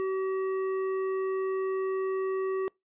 sine tone with hard clipping, 380.9 Hz, G4, 50 cents flat, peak -29 dBFS, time 0-2.68 s, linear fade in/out 0 ms, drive 9 dB, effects noise-tail reverb RT60 0.2 s tail -26 dB re dry + resampled to 8000 Hz

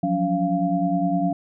sine tone cluster, 174 / 183.8 / 283.4 / 691 Hz, F3 / F#3 / C#4 / F5, -6 / -11 / +38 / -19 cents, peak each -26 / -25 / -24 / -24 dBFS, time 0.03-1.33 s, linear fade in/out 5 ms, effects none

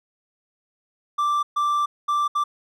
triangle tone bursts at uneven times, 1174.7 Hz, D6, in tune, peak -17 dBFS, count 4, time 1.18-1.43 / 1.56-1.86 / 2.08-2.28 / 2.35-2.44 s, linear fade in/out 10 ms, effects none

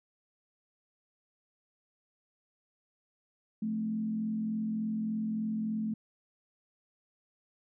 sine tone with frequency modulation, 217.8 Hz, A3, 17 cents flat, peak -30 dBFS, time 3.62-5.94 s, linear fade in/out 5 ms, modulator 43.4 Hz, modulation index 0.45, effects none

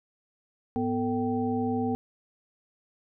sine tone cluster, 104.7 / 246.5 / 448.2 / 776 Hz, G#2 / B3 / A4 / G5, +15 / -3 / +32 / -18 cents, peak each -36 / -27 / -32 / -33 dBFS, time 0.76-1.95 s, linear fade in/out 0 ms, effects none

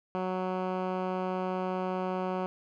10% pulse tone with low-pass filter, 185 Hz, F#3, in tune, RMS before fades -32 dBFS, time 0.15-2.46 s, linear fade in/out 0 ms, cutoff 1600 Hz, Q 0.63, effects none

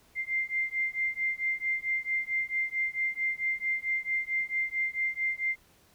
sine beating tone pair, 2093 / 2097.5 Hz, C7 / C7, 0 / +4 cents, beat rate 4.5 Hz, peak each -31 / -31 dBFS, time 0.15-5.56 s, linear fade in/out 50 ms, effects pink hiss -62 dBFS RMS until 5.94 s

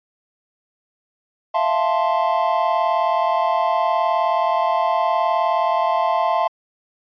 triangle chord, F major seventh, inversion third, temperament equal, 659.3 / 698.5 / 880 / 1046.5 Hz, E5 / F5 / A5 / C6, 0 / 0 / 0 / 0 cents, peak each -20 dBFS, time 1.54-6.48 s, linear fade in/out 10 ms, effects resampled to 11025 Hz

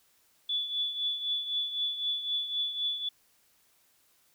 sine tone with tremolo, 3448 Hz, A7, 36 cents flat, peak -26 dBFS, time 0.49-3.09 s, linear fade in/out 5 ms, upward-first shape triangle, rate 3.9 Hz, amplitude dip 70%, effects white hiss -67 dBFS RMS until 4.34 s

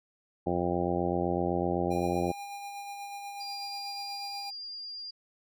harmonic tone, 87.9 Hz, F2, 12 cents sharp, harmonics 1 / 2 / 3 / 4 / 5 / 6 / 7 / 8 / 9, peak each -38 / -34 / -36 / -32 / -37 / -36 / -37 / -38 / -35 dBFS, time 0.46-2.32 s, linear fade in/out 10 ms
square tone with tremolo, 806 Hz, G5, 48 cents sharp, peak -38 dBFS, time 1.9-4.51 s, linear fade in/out 20 ms, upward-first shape sine, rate 8.2 Hz, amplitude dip 30%
sine tone, 4803 Hz, D8, 38 cents sharp, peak -38 dBFS, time 3.4-5.11 s, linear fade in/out 10 ms
effects none

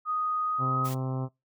sine tone with pitch glide, 1244.5 to 1260.4 Hz, D#6 to D#6, 0 to +22 cents, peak -26 dBFS, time 0.05-0.9 s, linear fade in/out 50 ms, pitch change +22 cents, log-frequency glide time 0.45-0.78 s
harmonic tone, 130.7 Hz, C3, 1 cent flat, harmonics 1 / 2 / 3 / 4 / 5 / 6 / 7 / 8 / 9 / 10, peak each -29 / -36 / -42 / -43 / -45 / -44 / -49 / -46 / -52 / -51 dBFS, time 0.58-1.29 s, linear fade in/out 50 ms
white noise, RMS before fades -41 dBFS, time 0.84-0.95 s, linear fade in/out 20 ms
effects noise-tail reverb RT60 0.2 s tail -22 dB re dry

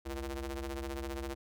sawtooth ring-modulated tone, 139 Hz, C#3, 5 cents sharp, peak -30 dBFS, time 0.05-1.35 s, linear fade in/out 20 ms, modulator 201 Hz, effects none

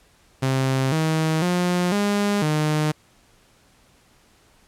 sawtooth tone with pitch steps, 132.6 / 158.6 / 178.1 / 204 / 152.8 Hz, C3 / D#3 / F3 / G#3 / D#3, +23 / +33 / +34 / -31 / -31 cents, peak -15 dBFS, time 0.42-2.92 s, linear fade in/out 10 ms, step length 500 ms, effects pink hiss -57 dBFS RMS until 4.67 s + low-pass 11000 Hz 12 dB/octave

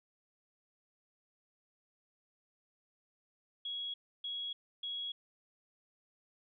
sine tone bursts, 3326 Hz, G#7, 2 cents sharp, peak -37 dBFS, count 3, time 3.65-5.12 s, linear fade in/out 5 ms, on 290 ms, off 300 ms, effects none

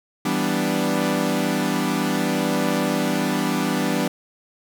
sawtooth chord, E minor seventh, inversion none, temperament equal, 164.81 / 196 / 246.9 / 293.7 Hz, E3 / G3 / B3 / D4, 0 / 0 / 0 / 0 cents, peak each -24 / -21 / -21 / -21 dBFS, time 0.25-4.08 s, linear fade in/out 5 ms, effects none

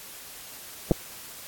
clicks, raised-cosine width 2 ms, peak -7 dBFS, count 2, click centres 0.911 / 0.917 s, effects white hiss -43 dBFS RMS until 1.47 s + AAC 64 kbps

